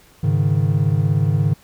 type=chord; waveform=triangle; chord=Ab suspended fourth; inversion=none; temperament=equal; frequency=103.83 / 138.59 / 155.56 Hz; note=Ab2 / Db3 / Eb3; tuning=0 / 0 / 0 cents; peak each=-17 dBFS; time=0.23-1.54 s; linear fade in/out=10 ms; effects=pink hiss -51 dBFS RMS until 1.63 s